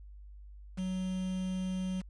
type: tone with quantisation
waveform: triangle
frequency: 186.1 Hz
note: F#3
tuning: 10 cents sharp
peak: -30 dBFS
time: 0.77-2.02 s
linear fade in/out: 20 ms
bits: 8
effects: added 50 Hz sine -47 dBFS peak until 2.09 s + resampled to 22050 Hz